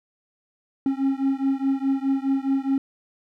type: beating tone pair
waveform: triangle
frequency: 269 / 273.8 Hz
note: C4 / C#4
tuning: +48 / -21 cents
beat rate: 4.8 Hz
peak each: -21 / -22 dBFS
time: 0.86-2.78 s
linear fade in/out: 2 ms
effects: none